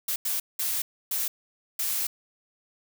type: noise bursts at uneven times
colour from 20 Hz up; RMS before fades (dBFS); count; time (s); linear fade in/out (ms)
blue; -28; 5; 0.08-0.16 / 0.25-0.4 / 0.59-0.82 / 1.11-1.28 / 1.79-2.07; 5
effects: none